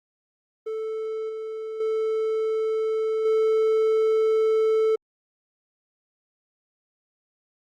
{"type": "tone with level steps", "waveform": "triangle", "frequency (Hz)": 439.8, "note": "A4", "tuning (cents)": -1, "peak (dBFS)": [-25, -28, -20, -16], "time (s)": [0.66, 4.96], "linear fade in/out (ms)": 10, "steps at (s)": [1.29, 1.8, 3.25], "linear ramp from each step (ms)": 5, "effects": ["Opus 32 kbps"]}